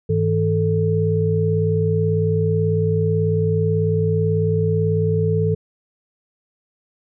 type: tone cluster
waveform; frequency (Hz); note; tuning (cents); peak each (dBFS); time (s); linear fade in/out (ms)
sine; 101.5 / 159.7 / 439.2; G#2 / D#3 / A4; -39 / +45 / -3; -20; 0.09-5.55; 10
effects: none